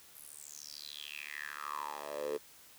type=tone with high-pass filter sweep; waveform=10% pulse; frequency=73.42 Hz; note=D2; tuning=in tune; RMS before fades=-43 dBFS; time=0.14-2.38 s; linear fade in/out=20 ms; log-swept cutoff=12000 to 420 Hz; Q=7.3; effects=white hiss -58 dBFS RMS until 2.78 s